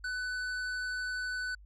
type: tone with tanh clipping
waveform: sine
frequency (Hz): 1498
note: F#6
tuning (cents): +21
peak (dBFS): -35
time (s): 0.04-1.55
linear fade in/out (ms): 5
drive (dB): 18
effects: added 50 Hz sine -51 dBFS peak until 1.65 s + low-pass 7000 Hz 12 dB/octave